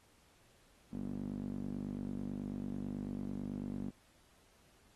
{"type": "tone with band-pass filter", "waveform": "sawtooth", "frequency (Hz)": 49.1, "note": "G1", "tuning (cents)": 4, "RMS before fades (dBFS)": -41, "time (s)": [0.92, 3.91], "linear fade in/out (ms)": 20, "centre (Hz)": 230, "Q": 4.6, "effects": ["pink hiss -68 dBFS RMS until 4.95 s", "AAC 32 kbps"]}